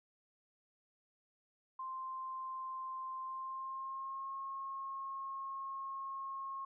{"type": "tone with pitch glide", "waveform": "sine", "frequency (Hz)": [1046.5, 1082.2], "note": ["C6", "C#6"], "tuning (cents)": [0, -42], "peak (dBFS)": -40, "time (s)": [1.79, 6.65], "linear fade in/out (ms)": 5, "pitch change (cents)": 58, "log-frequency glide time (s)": [3.23, 4.34], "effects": []}